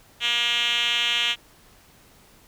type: tone with band-pass filter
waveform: 5% pulse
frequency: 237.9 Hz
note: A#3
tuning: 35 cents sharp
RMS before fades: -23 dBFS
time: 0.2-1.36 s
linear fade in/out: 50 ms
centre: 3200 Hz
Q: 4.2
effects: pink hiss -54 dBFS RMS until 2.47 s